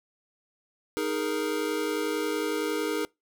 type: chord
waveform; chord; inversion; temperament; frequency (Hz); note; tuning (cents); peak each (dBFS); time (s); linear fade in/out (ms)
square; D# suspended fourth; none; equal; 311.1 / 415.3 / 466.2; D#4 / G#4 / A#4; 0 / 0 / 0; -32; 0.97-3.05; 0
effects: noise-tail reverb RT60 0.2 s tail -25 dB re dry